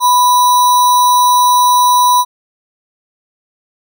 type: tone with sample-and-hold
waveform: sine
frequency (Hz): 990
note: B5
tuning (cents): +4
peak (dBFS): -6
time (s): 0-2.25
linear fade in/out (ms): 50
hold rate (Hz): 4900
effects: none